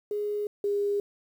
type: tone pair in turn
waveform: sine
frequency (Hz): 415.3 / 406.3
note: G#4 / G#4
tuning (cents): 0 / -38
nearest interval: unison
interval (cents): 38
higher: first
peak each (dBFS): -27 / -24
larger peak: second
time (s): 0.11-0.47 / 0.64-1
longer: neither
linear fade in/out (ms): 2
effects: 9-bit